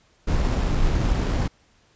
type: noise with sample-and-hold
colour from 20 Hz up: brown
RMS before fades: -21 dBFS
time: 0.27-1.48 s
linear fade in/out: 10 ms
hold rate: 6300 Hz
effects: pink hiss -60 dBFS RMS until 1.95 s + resampled to 16000 Hz